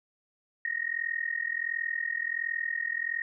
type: tone with amplitude modulation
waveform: sine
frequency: 1864.7 Hz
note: A#6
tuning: in tune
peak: -25 dBFS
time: 0.65-3.22 s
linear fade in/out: 2 ms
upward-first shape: sine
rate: 41.4 Hz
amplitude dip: 90%
effects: none